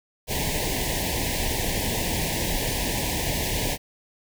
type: band-stop noise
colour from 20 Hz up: pink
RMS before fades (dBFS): -26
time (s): 0.27-3.78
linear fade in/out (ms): 50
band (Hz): 990 to 1700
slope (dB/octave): 96
effects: none

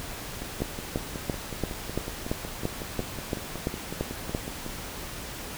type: two click trains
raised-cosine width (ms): 2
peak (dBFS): -21 / -13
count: 24 / 12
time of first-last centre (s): 0.42-4.664 / 0.62-4.349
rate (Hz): 5.42 / 2.95
effects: pink hiss -38 dBFS RMS until 5.57 s

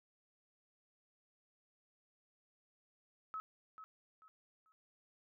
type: tone with echo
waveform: sine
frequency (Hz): 1288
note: E6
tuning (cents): -41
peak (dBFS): -40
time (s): 3.34-3.4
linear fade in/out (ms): 0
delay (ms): 440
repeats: 3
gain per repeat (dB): -10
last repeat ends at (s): 4.72
effects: none

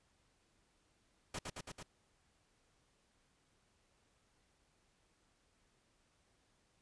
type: noise with echo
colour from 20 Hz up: pink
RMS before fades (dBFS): -42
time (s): 1.34-1.39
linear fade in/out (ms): 5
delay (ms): 110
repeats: 4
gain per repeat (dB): -2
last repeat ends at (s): 1.83
effects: pink hiss -75 dBFS RMS until 6.81 s + resampled to 22050 Hz

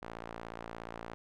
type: tone with band-pass filter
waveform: sawtooth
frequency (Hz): 57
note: A#1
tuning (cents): -38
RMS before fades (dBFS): -45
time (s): 0.02-1.14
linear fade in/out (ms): 0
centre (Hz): 940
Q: 0.73
effects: none

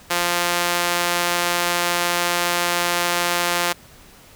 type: tone with high-pass filter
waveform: sawtooth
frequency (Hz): 174.61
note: F3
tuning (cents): 0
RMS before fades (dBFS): -21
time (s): 0.1-3.73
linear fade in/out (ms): 10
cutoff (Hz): 710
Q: 0.52
effects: pink hiss -47 dBFS RMS until 4.35 s

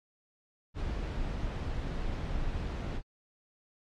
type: noise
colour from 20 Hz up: brown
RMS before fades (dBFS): -34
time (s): 0.74-3.02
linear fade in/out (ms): 50
effects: low-pass 5000 Hz 12 dB/octave + AAC 48 kbps

